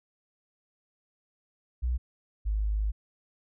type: tone pair in turn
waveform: sine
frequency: 61.2 / 52.18 Hz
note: B1 / G#1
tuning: -15 / +9 cents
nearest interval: minor third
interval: 276 cents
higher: first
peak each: -25 dBFS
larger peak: neither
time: 1.82-1.98 / 2.45-2.92 s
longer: second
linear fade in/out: 20 ms
effects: none